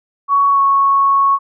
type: tone with pitch glide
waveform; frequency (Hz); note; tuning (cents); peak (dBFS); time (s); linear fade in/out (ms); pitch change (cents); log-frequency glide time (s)
sine; 1119 to 1104.9; C#6 to C#6; +16 to -6; -9; 0.28-1.39; 50; -22; 0.51-0.6
effects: none